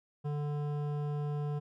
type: tone with hard clipping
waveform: triangle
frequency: 146.9 Hz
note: D3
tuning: 1 cent sharp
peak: -34 dBFS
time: 0.24-1.6 s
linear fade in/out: 20 ms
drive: 17 dB
effects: none